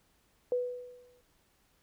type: tone with exponential decay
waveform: sine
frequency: 493.9 Hz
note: B4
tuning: in tune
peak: -25 dBFS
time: 0.52-1.21 s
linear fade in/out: 1 ms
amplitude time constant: 150 ms
effects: pink hiss -70 dBFS RMS until 1.82 s